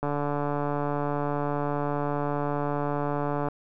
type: click train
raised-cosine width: 1 ms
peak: -15 dBFS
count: 502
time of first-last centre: 0.03-3.485 s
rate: 145 Hz
effects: none